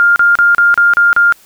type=tone bursts; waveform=sine; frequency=1404 Hz; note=F6; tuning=9 cents sharp; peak=-5 dBFS; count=7; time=0-1.324 s; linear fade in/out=0 ms; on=160 ms; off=34 ms; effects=white hiss -45 dBFS RMS until 1.45 s

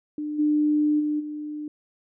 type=tone with level steps; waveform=sine; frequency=299.7 Hz; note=D4; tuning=35 cents sharp; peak=-27 / -18 / -22 / -30 dBFS; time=0.18-1.68 s; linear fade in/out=2 ms; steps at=0.38 / 0.99 / 1.19 s; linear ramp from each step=20 ms; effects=none

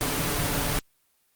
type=noise with comb filter; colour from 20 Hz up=pink; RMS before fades=-26 dBFS; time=0.01-0.79 s; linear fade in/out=0 ms; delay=6.9 ms; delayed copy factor=+0.6; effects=white hiss -68 dBFS RMS until 1.35 s + Opus 24 kbps

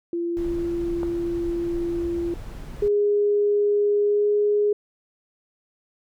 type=tone; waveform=sine; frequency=342 Hz; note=F4; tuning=36 cents flat; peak=-23 dBFS; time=0.13-2.34 s; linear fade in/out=2 ms
type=noise; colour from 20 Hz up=brown; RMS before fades=-35 dBFS; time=0.37-2.88 s; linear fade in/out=0 ms
type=click; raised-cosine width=1 ms; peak=-18 dBFS; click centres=1.032 s
type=tone with pitch glide; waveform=sine; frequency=411.8 to 414.9 Hz; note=G#4 to G#4; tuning=-15 to -2 cents; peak=-17 dBFS; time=2.82-4.73 s; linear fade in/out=5 ms; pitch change=+13 cents; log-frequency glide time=4.04-4.28 s
effects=none

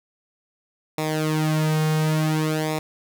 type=tone with flanger; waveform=sawtooth; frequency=155.56 Hz; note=D#3; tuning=in tune; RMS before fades=-22 dBFS; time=0.98-2.79 s; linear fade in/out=2 ms; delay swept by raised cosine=0.65 to 3.05 ms; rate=0.56 Hz; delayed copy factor=-0.8; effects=none

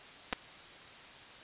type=clicks; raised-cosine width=0.3 ms; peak=-16 dBFS; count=2; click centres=0.327 / 0.331 s; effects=white hiss -51 dBFS RMS until 1.43 s + resampled to 8000 Hz

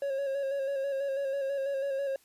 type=tone with vibrato; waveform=triangle; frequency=549 Hz; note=C#5; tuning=17 cents flat; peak=-27 dBFS; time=0.02-2.16 s; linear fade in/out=2 ms; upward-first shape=square; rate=6.1 Hz; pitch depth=32 cents each way; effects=white hiss -64 dBFS RMS until 2.24 s + resampled to 32000 Hz

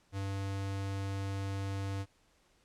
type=tone; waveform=square; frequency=98 Hz; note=G2; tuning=in tune; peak=-35 dBFS; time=0.12-2.06 s; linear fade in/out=50 ms; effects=pink hiss -69 dBFS RMS until 2.64 s + low-pass 9000 Hz 12 dB/octave

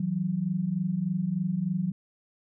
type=tone pair together; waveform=sine; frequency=162.28 / 185.6 Hz; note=E3 / F#3; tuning=-27 / +6 cents; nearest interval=major second; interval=233 cents; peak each=-30 / -27 dBFS; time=0-1.92 s; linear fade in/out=5 ms; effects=none

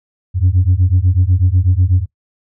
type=beating tone pair; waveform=sine; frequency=87.4 / 95.5 Hz; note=F2 / G2; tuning=+2 / -45 cents; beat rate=8.1 Hz; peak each=-11 dBFS; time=0.34-2.06 s; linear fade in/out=50 ms; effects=noise-tail reverb RT60 0.1 s tail -19 dB re dry + tanh soft clip ceiling -5 dBFS

